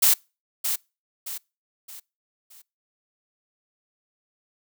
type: noise with echo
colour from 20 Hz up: blue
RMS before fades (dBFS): -17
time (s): 0.02-0.14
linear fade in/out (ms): 10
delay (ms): 620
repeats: 4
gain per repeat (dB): -8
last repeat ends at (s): 2.62
effects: noise-tail reverb RT60 0.3 s tail -26 dB re dry